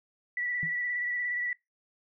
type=tone with vibrato; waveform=sine; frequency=1955 Hz; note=B6; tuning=18 cents flat; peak=-29 dBFS; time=0.37-1.53 s; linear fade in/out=2 ms; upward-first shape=square; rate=17 Hz; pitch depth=19 cents each way
type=tone with exponential decay; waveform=sine; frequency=161.1 Hz; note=E3; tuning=39 cents flat; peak=-31 dBFS; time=0.63-0.75 s; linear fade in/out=0 ms; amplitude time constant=25 ms
effects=noise-tail reverb RT60 0.2 s tail -23 dB re dry